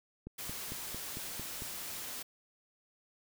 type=click train; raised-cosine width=3 ms; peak=-30 dBFS; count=7; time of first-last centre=0.27-1.621 s; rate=4.44 Hz
type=noise; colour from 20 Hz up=white; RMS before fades=-42 dBFS; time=0.38-2.23 s; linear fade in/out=10 ms
effects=none